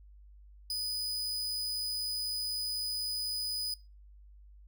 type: tone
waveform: 40% pulse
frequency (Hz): 4978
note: D#8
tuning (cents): 0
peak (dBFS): -31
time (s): 0.7-3.74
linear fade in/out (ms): 2
effects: noise-tail reverb RT60 0.3 s tail -23 dB re dry + added 50 Hz sine -52 dBFS peak until 4.67 s